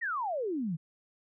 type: exponential sweep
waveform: sine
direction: down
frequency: 1946 to 149.3 Hz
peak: -30 dBFS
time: 0.01-0.77 s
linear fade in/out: 20 ms
effects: none